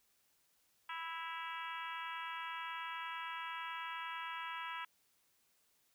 harmonic tone with a mistuned harmonic, 329 Hz, E4, 3 cents flat, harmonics 3 / 4 / 5 / 6 / 7 / 8 / 9 / 10, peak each -45 / -47 / -49 / -51 / -52 / -53 / -54 / -55 dBFS, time 0.89-4.85 s, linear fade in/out 5 ms, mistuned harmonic 9, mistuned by -61 cents, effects white hiss -75 dBFS RMS until 5.94 s

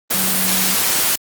sine tone in noise, 188.4 Hz, F#3, 32 cents sharp, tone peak -25 dBFS, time 0.14-0.75 s, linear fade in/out 10 ms, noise white, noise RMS -17 dBFS, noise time 0.1-1.16 s, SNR -11 dB, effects high-pass 100 Hz 12 dB/octave + Opus 24 kbps

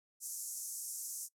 pink band-pass noise, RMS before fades -43 dBFS, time 0.2-1.29 s, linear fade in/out 50 ms, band 6000 to 13000 Hz, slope 48 dB/octave, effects noise-tail reverb RT60 0.1 s tail -21 dB re dry

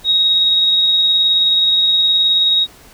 sine tone with tremolo, 3777 Hz, A#7, 22 cents sharp, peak -9 dBFS, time 0.04-2.67 s, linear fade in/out 50 ms, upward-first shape triangle, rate 19 Hz, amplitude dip 25%, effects pink hiss -43 dBFS RMS until 2.93 s

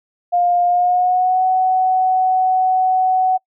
sine tone with pitch glide, 706 to 746.7 Hz, F5 to F#5, +19 to +16 cents, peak -12 dBFS, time 0.32-3.38 s, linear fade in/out 20 ms, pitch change +97 cents, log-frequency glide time 0.65-1.44 s, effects noise-tail reverb RT60 0.1 s tail -26 dB re dry

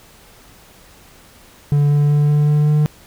triangle tone with pitch steps, 145 / 146.01 / 147.02 / 148.05 / 149.08 / 150.11 Hz, D3 / D3 / D3 / D3 / D3 / D3, -22 / -10 / +2 / +14 / +26 / +38 cents, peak -9 dBFS, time 1.72-2.86 s, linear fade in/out 0 ms, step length 190 ms, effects pink hiss -46 dBFS RMS until 3.06 s

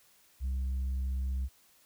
sine tone, 65.41 Hz, C2, in tune, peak -27 dBFS, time 0.4-1.49 s, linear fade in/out 50 ms, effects tanh soft clip ceiling -29 dBFS + white hiss -64 dBFS RMS until 1.85 s

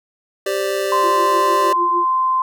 square chord, G suspended fourth, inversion none, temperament just, 392 / 522.7 / 588 Hz, G4 / C5 / D5, 0 / -2 / +2 cents, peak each -22 / -27 / -23 dBFS, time 0.46-1.73 s, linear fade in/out 5 ms
sine tone, 1038 Hz, C6, 14 cents flat, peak -14 dBFS, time 0.92-2.42 s, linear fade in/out 2 ms
sine tone with tremolo, 349 Hz, F4, 1 cent flat, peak -20 dBFS, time 1.03-2.05 s, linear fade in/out 5 ms, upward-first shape triangle, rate 6.6 Hz, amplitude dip 100%
effects none

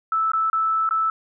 sine tone with dropouts, 1314 Hz, E6, 6 cents flat, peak -18 dBFS, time 0.12-1.1 s, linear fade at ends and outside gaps 2 ms, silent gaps 0.318-0.334 / 0.5-0.53 / 0.891-0.909 s, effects none

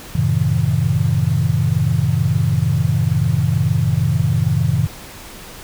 sine chord, F# diminished seventh, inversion none, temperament just, 92.5 / 111 / 133.2 / 159.84 Hz, F#2 / A2 / C3 / Eb3, 0 / +16 / +31 / +47 cents, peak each -21 / -19 / -18 / -19 dBFS, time 0.15-4.87 s, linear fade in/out 5 ms, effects pink hiss -36 dBFS RMS until 5.63 s

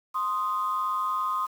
sine tone pair together, 1046.5 / 1243.9 Hz, C6 / D#6, 0 / -1 cents, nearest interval minor third, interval 299 cents, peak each -27 / -27 dBFS, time 0.14-1.47 s, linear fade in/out 20 ms, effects tanh soft clip ceiling -18 dBFS + 8-bit

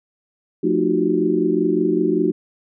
sine tone cluster, 179.3 / 224.1 / 306 / 355.1 / 380.4 Hz, F3 / A3 / D#4 / F4 / F#4, +46 / +32 / -29 / +29 / +48 cents, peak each -25 / -25 / -20 / -21 / -21 dBFS, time 0.63-2.32 s, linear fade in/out 10 ms, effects none

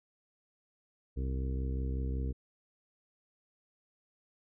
harmonic tone, 65.41 Hz, C2, in tune, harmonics 1 / 2 / 3 / 4 / 5 / 6 / 7, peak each -32 / -40 / -47 / -44 / -50 / -50 / -48 dBFS, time 1.16-2.33 s, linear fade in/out 20 ms, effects none

